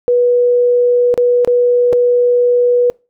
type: tone with dropouts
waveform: sine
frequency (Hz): 487.8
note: B4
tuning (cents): -21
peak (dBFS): -8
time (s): 0.08-2.9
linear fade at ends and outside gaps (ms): 0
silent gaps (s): 1.141-1.177 / 1.448-1.475 / 1.927-1.931
effects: noise-tail reverb RT60 0.3 s tail -26 dB re dry